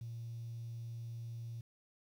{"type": "tone", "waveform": "triangle", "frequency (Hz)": 116.2, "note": "A#2", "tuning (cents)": -5, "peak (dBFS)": -38, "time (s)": [0.01, 1.61], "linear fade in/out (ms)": 5, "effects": ["tanh soft clip ceiling -39 dBFS", "11-bit"]}